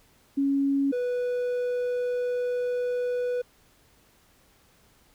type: tone pair in turn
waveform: sine / triangle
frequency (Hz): 277.2 / 492.5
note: C#4 / B4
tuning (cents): 0 / -5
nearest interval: minor seventh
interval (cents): 995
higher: second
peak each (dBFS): -21 / -23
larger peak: first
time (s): 0.37-0.92 / 0.92-3.42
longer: second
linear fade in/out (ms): 10
effects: pink hiss -61 dBFS RMS until 5.14 s